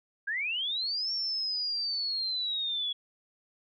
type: linear two-way sweep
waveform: sine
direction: up then down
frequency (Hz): 1568 to 5500 to 3350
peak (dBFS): -29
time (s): 0.27-2.93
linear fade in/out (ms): 10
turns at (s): 1.12
effects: none